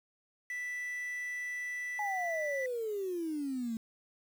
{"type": "tone", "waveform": "triangle", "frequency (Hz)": 1975, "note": "B6", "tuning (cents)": 0, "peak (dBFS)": -34, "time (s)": [0.5, 2.66], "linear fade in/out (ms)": 2}
{"type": "exponential sweep", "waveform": "sine", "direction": "down", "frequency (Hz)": [850, 220], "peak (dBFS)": -33, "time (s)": [1.99, 3.77], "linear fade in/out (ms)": 2}
{"effects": ["9-bit"]}